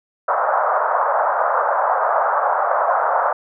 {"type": "band-pass noise", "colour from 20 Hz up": "pink", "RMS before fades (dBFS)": -18, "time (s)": [0.28, 3.33], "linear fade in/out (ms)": 5, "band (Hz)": [570, 1400], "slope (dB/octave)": 48, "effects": []}